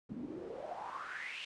pink noise with band-pass filter sweep, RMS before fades -44 dBFS, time 0.09-1.45 s, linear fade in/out 5 ms, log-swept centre 200 to 3000 Hz, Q 6.3, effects resampled to 22050 Hz

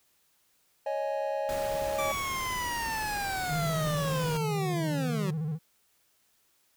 triangle chord, C# suspended second, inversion none, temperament just, 554.4 / 623.7 / 831.5 Hz, C#5 / D#5 / G#5, 0 / +4 / +2 cents, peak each -30 / -31 / -33 dBFS, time 0.86-2.12 s, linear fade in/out 5 ms
pink noise, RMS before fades -40 dBFS, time 1.49-4.37 s, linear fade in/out 0 ms
25% pulse linear sweep, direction down, 1174.7 to 178.8 Hz, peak -27 dBFS, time 1.98-5.31 s, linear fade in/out 10 ms
triangle tone with vibrato, 155.6 Hz, D#3, in tune, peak -27 dBFS, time 3.48-5.59 s, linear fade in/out 50 ms, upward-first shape square, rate 14 Hz, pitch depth 75 cents each way
effects white hiss -69 dBFS RMS until 6.76 s

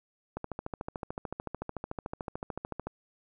click train, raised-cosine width 1 ms, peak -21 dBFS, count 35, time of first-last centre 0.37-2.87 s, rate 13.6 Hz, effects none

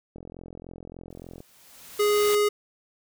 click train, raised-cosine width 2 ms, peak -28 dBFS, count 55, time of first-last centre 0.16-1.404 s, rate 43.4 Hz
white noise with exponential growth, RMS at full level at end -31 dBFS, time 1.1-2.35 s, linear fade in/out 1 ms, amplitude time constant 270 ms
square tone, 415.3 Hz, G#4, in tune, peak -20 dBFS, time 1.99-2.49 s, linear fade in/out 10 ms
effects none

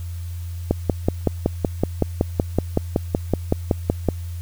click train, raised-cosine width 2 ms, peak -3 dBFS, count 19, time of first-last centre 0.71-4.087 s, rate 5.33 Hz, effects added 86 Hz sine -27 dBFS peak until 4.41 s + white hiss -48 dBFS RMS until 4.41 s

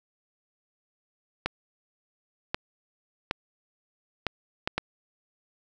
clicks, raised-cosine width 0.3 ms, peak -10 dBFS, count 6, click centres 1.46 / 2.545 / 3.311 / 4.267 / 4.675 / 4.78 s, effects none

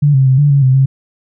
sine tone with pitch steps, 145.7 / 133.6 / 131.1 / 145.5 / 140.2 / 130.3 / 134.5 Hz, D3 / C3 / C3 / D3 / C#3 / C3 / C3, -13 / +36 / +4 / -16 / +20 / -7 / +48 cents, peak -6 dBFS, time 0.02-0.86 s, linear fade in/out 10 ms, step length 120 ms, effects none

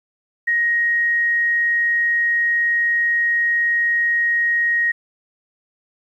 sine tone, 1879 Hz, A#6, 13 cents sharp, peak -15 dBFS, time 0.47-4.92 s, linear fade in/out 10 ms, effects 9-bit

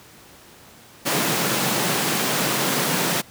pink high-pass noise, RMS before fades -22 dBFS, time 1.05-3.22 s, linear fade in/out 20 ms, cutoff 130 Hz, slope 48 dB/octave, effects pink hiss -47 dBFS RMS until 3.3 s + high-pass 80 Hz 12 dB/octave

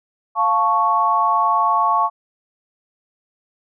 sine chord, F augmented, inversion none, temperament equal, 698.5 / 880 / 1108.7 Hz, F5 / A5 / C#6, 0 / 0 / 0 cents, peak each -22 / -19 / -16 dBFS, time 0.35-2.1 s, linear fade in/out 50 ms, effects none

